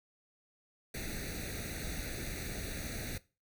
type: noise with comb filter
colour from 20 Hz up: pink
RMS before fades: -40 dBFS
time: 0.94-3.18 s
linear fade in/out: 5 ms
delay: 0.48 ms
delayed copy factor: +0.9
effects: noise-tail reverb RT60 0.3 s tail -19 dB re dry